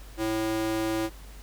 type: tone with high-pass filter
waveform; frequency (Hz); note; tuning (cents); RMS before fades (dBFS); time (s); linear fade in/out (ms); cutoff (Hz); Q
square; 110; A2; 0; -28; 0.17-1.1; 50; 320; 1.8
effects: added 50 Hz sine -43 dBFS peak until 1.42 s + pink hiss -51 dBFS RMS until 1.42 s